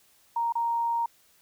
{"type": "tone with dropouts", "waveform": "sine", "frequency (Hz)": 932.3, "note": "A#5", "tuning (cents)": 0, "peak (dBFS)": -24, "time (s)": [0.36, 1.06], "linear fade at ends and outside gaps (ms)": 5, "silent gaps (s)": [0.524, 0.553], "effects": ["white hiss -62 dBFS RMS until 1.41 s"]}